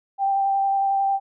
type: tone with vibrato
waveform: sine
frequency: 786 Hz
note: G5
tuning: 4 cents sharp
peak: -18 dBFS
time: 0.18-1.2 s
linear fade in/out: 50 ms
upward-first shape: square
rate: 11 Hz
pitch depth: 9 cents each way
effects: none